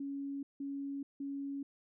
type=tone bursts; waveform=sine; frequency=278.6 Hz; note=C#4; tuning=9 cents sharp; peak=-37 dBFS; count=3; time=0-1.63 s; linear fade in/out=5 ms; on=430 ms; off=170 ms; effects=none